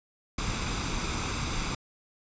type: noise with comb filter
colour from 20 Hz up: pink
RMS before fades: -31 dBFS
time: 0.38-1.75 s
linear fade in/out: 5 ms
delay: 0.82 ms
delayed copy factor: +0.5
effects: resampled to 16000 Hz